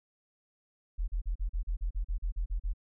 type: tone bursts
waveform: sine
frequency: 41.2 Hz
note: E1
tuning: in tune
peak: -28 dBFS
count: 13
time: 0.98-2.736 s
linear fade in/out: 20 ms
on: 100 ms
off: 38 ms
effects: none